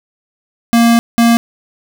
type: tone bursts at uneven times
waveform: square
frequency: 233.1 Hz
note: A#3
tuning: in tune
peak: -7 dBFS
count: 2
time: 0.73-0.99 / 1.18-1.37 s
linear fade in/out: 0 ms
effects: none